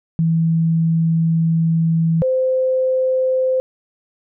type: tone pair in turn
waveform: sine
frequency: 163.8 / 517.8 Hz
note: E3 / C5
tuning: -11 / -18 cents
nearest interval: octave + minor sixth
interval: 1993 cents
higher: second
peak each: -13 / -14 dBFS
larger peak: first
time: 0.19-2.22 / 2.22-3.6 s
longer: first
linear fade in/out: 0 ms
effects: none